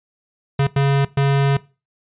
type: tone bursts at uneven times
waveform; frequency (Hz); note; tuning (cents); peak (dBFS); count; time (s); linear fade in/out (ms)
square; 139; C#3; +5; -14; 3; 0.59-0.67 / 0.76-1.05 / 1.17-1.57; 5
effects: noise-tail reverb RT60 0.3 s tail -20 dB re dry + resampled to 8000 Hz